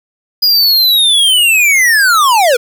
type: linear sweep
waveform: square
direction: down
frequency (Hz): 4949 to 455.2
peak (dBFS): -7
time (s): 0.42-2.57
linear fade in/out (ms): 10
effects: 7-bit